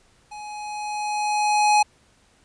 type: tone with level ramp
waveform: square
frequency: 839 Hz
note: G#5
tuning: 17 cents sharp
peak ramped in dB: -36 to -14 dBFS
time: 0.31-1.83 s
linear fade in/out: 10 ms
effects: pink hiss -59 dBFS RMS until 2.44 s + resampled to 22050 Hz